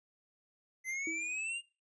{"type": "exponential sweep", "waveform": "square", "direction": "up", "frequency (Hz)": [2040, 2840], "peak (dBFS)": -36, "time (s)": [0.84, 1.62], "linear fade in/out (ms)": 50}
{"type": "tone with exponential decay", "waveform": "sine", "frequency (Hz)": 323.2, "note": "E4", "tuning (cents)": -34, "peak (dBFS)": -36, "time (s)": [1.07, 1.42], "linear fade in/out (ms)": 2, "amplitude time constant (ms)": 76}
{"effects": ["noise-tail reverb RT60 0.3 s tail -22 dB re dry", "resampled to 22050 Hz"]}